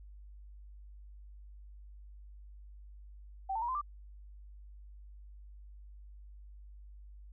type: tone with pitch steps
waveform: sine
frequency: 773 / 892 / 952 / 1031 / 1179 Hz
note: G5 / A5 / A#5 / C6 / D6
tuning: -24 / +23 / +36 / -26 / +6 cents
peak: -32 dBFS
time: 3.49-3.815 s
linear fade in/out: 10 ms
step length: 65 ms
effects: added 50 Hz sine -49 dBFS peak until 7.32 s